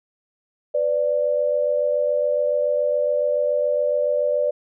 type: tone pair together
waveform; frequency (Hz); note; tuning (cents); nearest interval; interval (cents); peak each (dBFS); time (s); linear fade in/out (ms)
sine; 500.2 / 587.3; B4 / D5; +22 / 0; minor third; 278; -23 / -19; 0.74-4.51; 10
effects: none